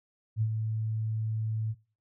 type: tone with ADSR envelope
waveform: sine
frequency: 110 Hz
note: A2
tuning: in tune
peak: -23 dBFS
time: 0.36-1.75 s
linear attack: 54 ms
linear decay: 67 ms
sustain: -5 dB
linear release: 44 ms
effects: noise-tail reverb RT60 0.4 s tail -24 dB re dry